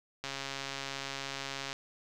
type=click train; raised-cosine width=0.2 ms; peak=-20 dBFS; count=205; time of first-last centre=0.24-1.729 s; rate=137 Hz; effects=none